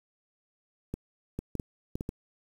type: clicks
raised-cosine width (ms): 3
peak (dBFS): -20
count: 7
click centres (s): 0.94 / 1.39 / 1.553 / 1.598 / 1.955 / 2.009 / 2.091
effects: 8-bit